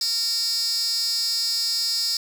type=tone with high-pass filter; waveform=15% pulse; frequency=458.9 Hz; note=A#4; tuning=27 cents flat; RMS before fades=-24 dBFS; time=0.01-2.17 s; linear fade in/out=2 ms; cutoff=5100 Hz; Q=7.1; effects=none